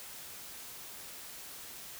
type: silence
effects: white hiss -47 dBFS RMS until 1.99 s